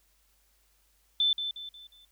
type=tone with echo; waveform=sine; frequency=3529 Hz; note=A7; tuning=4 cents sharp; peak=-22 dBFS; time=1.2-1.33 s; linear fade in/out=2 ms; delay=180 ms; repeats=4; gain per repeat=-8 dB; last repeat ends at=2.05 s; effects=added 50 Hz sine -69 dBFS peak until 2.11 s + white hiss -69 dBFS RMS until 2.11 s